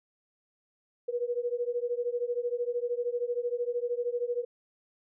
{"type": "beating tone pair", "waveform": "sine", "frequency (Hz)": [477.5, 490.5], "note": ["A#4", "B4"], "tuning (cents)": [42, -12], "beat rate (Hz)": 13, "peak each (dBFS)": [-31, -32], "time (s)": [1.08, 4.45], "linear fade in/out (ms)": 10, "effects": []}